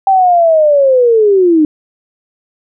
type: linear sweep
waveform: sine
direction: down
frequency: 784 to 297.3 Hz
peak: -5 dBFS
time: 0.07-1.65 s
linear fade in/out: 2 ms
effects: none